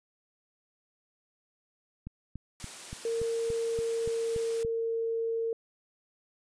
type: click train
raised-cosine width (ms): 5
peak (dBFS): -27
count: 10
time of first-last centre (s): 2.07-4.649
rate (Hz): 3.49
type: high-pass noise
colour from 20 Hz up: white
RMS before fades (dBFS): -44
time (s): 2.6-4.63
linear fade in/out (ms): 0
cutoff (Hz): 200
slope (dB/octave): 12
type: tone with pitch glide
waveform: sine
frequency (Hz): 459.2 to 455.8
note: A#4 to A#4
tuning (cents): -26 to -39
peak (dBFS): -28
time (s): 3.05-5.53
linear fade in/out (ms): 2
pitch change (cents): -13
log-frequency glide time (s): 3.6-5.07
effects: resampled to 22050 Hz